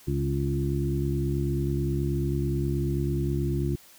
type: harmonic tone with a mistuned harmonic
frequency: 69.3 Hz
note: C#2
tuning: in tune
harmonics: 1 / 2 / 3 / 4 / 5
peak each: -30 / -27 / -35 / -35 / -31 dBFS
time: 0.07-3.76 s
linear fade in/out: 10 ms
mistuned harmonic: 4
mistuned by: +19 cents
effects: white hiss -53 dBFS RMS until 3.98 s